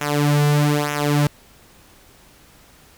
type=tone with flanger; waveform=sawtooth; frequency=146.83 Hz; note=D3; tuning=in tune; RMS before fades=-18 dBFS; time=0.01-1.27 s; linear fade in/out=2 ms; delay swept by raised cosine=0.22 to 3.22 ms; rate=1.1 Hz; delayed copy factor=-0.8; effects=pink hiss -50 dBFS RMS until 2.97 s